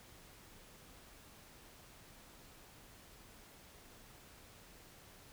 silence, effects pink hiss -59 dBFS RMS until 5.32 s

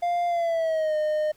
triangle tone with pitch glide, 698.5 to 611.6 Hz, F5 to D#5, 0 to -30 cents, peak -20 dBFS, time 0.02-1.32 s, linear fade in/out 10 ms, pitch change -230 cents, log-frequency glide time 0.27-0.96 s, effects pink hiss -60 dBFS RMS until 1.36 s

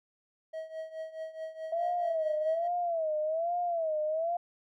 triangle tone with tremolo, 639 Hz, D#5, 46 cents sharp, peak -32 dBFS, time 0.53-2.68 s, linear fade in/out 10 ms, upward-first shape triangle, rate 4.7 Hz, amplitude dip 85%
sine tone with vibrato, 657 Hz, E5, 6 cents flat, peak -28 dBFS, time 1.72-4.37 s, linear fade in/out 5 ms, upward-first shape sine, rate 1.2 Hz, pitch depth 130 cents each way
effects none

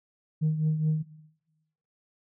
sine tone with tremolo, 155.56 Hz, D#3, in tune, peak -19 dBFS, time 0.41-1.03 s, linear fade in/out 20 ms, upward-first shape triangle, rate 4.7 Hz, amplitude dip 65%, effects noise-tail reverb RT60 1.0 s tail -18 dB re dry + tanh soft clip ceiling -19 dBFS

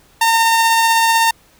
sawtooth tone with tremolo, 911 Hz, A#5, 40 cents flat, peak -6 dBFS, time 0.21-1.31 s, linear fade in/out 5 ms, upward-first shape triangle, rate 16 Hz, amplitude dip 25%, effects pink hiss -51 dBFS RMS until 1.59 s

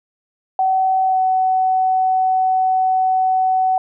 sine tone with pitch glide, 757 to 750 Hz, F#5 to F#5, +39 to +23 cents, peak -13 dBFS, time 0.59-3.78 s, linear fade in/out 2 ms, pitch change -16 cents, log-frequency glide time 1.05-1.19 s, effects none

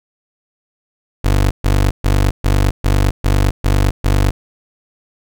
25% pulse tone bursts, 49 Hz, G1, in tune, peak -7 dBFS, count 8, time 1.24-4.31 s, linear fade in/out 10 ms, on 270 ms, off 130 ms, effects none

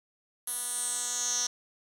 10% pulse tone with band-pass filter sweep, 244.4 Hz, B3, 18 cents flat, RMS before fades -32 dBFS, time 0.47-1.47 s, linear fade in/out 5 ms, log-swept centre 11000 to 5700 Hz, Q 5.8, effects none

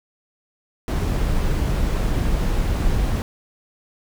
brown noise, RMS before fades -20 dBFS, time 0.88-3.22 s, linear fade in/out 0 ms, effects none

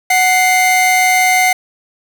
45% pulse tone pair together, 740 / 2094 Hz, F#5 / C7, 0 / +1 cents, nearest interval octave + tritone, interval 1801 cents, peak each -12 dBFS, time 0.1-1.53 s, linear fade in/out 5 ms, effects none

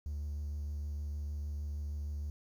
triangle tone with vibrato, 73.42 Hz, D2, in tune, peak -33 dBFS, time 0.06-2.3 s, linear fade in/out 0 ms, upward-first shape sine, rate 6.5 Hz, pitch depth 16 cents each way, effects tanh soft clip ceiling -30 dBFS + 11-bit

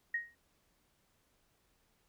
sine tone with exponential decay, 1874 Hz, A#6, 9 cents sharp, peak -29 dBFS, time 0.14-0.35 s, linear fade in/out 5 ms, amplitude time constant 45 ms, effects pink hiss -74 dBFS RMS until 2.08 s

